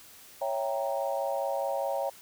sine chord, C# diminished seventh, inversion none, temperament equal, 554.4 / 659.3 / 784 / 932.3 Hz, C#5 / E5 / G5 / Bb5, 0 / 0 / 0 / 0 cents, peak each -31 / -34 / -34 / -37 dBFS, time 0.41-2.1 s, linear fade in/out 10 ms, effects white hiss -52 dBFS RMS until 2.21 s

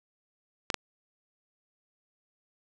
clicks, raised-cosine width 0.2 ms, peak -10 dBFS, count 2, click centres 0.702 / 0.743 s, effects none

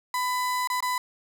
35% pulse tone with dropouts, 1000 Hz, B5, 21 cents sharp, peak -23 dBFS, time 0.14-0.98 s, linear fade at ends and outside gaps 2 ms, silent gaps 0.674-0.7 / 0.805-0.825 s, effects 10-bit

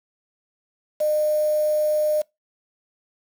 sine tone with quantisation, 608 Hz, D#5, 40 cents flat, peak -18 dBFS, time 1-2.22 s, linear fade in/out 10 ms, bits 6, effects noise-tail reverb RT60 0.2 s tail -24 dB re dry

